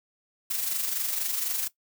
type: noise with amplitude modulation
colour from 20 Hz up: blue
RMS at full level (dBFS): -27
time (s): 0.5-1.68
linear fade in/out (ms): 10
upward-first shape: sine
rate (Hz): 24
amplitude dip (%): 50
effects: noise-tail reverb RT60 0.1 s tail -17 dB re dry